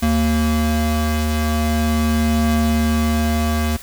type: tone pair together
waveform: square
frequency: 76.4 / 229.6 Hz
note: D#2 / A#3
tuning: -31 / -26 cents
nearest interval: octave + perfect fifth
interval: 1905 cents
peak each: -19 dBFS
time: 0.02-3.77 s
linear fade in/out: 10 ms
effects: added 42 Hz sine -47 dBFS peak until 3.82 s + white hiss -38 dBFS RMS until 3.82 s